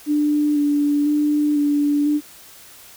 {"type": "tone with vibrato", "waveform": "sine", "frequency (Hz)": 293.7, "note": "D4", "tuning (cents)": 0, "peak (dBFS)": -15, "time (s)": [0.06, 2.21], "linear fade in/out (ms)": 50, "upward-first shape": "square", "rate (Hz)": 1, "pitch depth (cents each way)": 17, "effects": ["white hiss -44 dBFS RMS until 2.96 s"]}